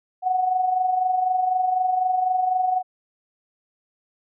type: tone with amplitude modulation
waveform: sine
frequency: 740 Hz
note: F#5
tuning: in tune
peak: -16 dBFS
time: 0.22-2.83 s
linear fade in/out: 50 ms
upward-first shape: sine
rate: 24 Hz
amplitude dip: 55%
effects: none